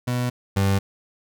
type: tone pair in turn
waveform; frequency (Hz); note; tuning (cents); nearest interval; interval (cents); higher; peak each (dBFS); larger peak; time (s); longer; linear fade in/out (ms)
30% pulse; 123.47 / 98; B2 / G2; 0 / 0; major third; 400; first; -19 / -15; second; 0.07-0.3 / 0.56-0.79; neither; 10
effects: none